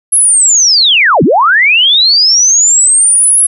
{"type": "linear two-way sweep", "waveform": "sine", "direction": "down then up", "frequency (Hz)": [11000, 130, 11000], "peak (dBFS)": -4, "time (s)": [0.12, 3.47], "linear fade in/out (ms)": 10, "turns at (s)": 1.23, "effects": []}